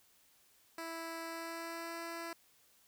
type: tone with pitch glide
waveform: 10% pulse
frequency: 329.6 to 334.8 Hz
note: E4 to E4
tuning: 0 to +27 cents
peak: -33 dBFS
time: 0.78-2.33 s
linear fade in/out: 2 ms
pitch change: +27 cents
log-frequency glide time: 1.23-2.02 s
effects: white hiss -68 dBFS RMS until 2.87 s